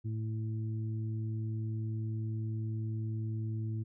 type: harmonic tone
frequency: 110 Hz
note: A2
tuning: in tune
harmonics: 1 / 2 / 3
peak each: -33 / -45 / -46 dBFS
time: 0.04-3.84 s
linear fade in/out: 20 ms
effects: none